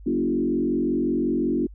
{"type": "tone with frequency modulation", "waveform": "sine", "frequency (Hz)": 293.5, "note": "D4", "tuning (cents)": -1, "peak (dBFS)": -20, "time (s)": [0.06, 1.67], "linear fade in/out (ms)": 10, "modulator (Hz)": 45.5, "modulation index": 1.6, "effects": ["added 50 Hz sine -40 dBFS peak until 1.74 s"]}